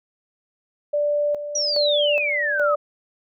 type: tone with tremolo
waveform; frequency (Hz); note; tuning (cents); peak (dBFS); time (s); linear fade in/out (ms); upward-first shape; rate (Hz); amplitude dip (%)
sine; 587; D5; -1; -18; 0.93-2.76; 10; square; 1.2; 65
type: exponential sweep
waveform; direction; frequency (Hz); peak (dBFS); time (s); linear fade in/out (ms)
sine; down; 5900 to 1227; -20; 1.55-2.75; 5
effects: none